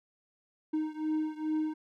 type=beating tone pair; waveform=triangle; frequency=309.6 / 312 Hz; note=D#4 / D#4; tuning=-9 / +5 cents; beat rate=2.4 Hz; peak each=-30 / -32 dBFS; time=0.73-1.74 s; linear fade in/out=10 ms; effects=none